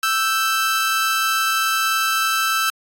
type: tone pair together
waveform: sawtooth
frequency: 1318.5 / 1559.9 Hz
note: E6 / G6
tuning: 0 / -9 cents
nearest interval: minor third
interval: 291 cents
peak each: -15 / -19 dBFS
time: 0.03-2.7 s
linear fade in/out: 2 ms
effects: AAC 48 kbps